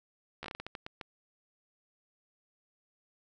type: slowing click train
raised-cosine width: 0.3 ms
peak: -24 dBFS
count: 11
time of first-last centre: 0.43-1.012 s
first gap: 13 ms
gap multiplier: 1.31
effects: none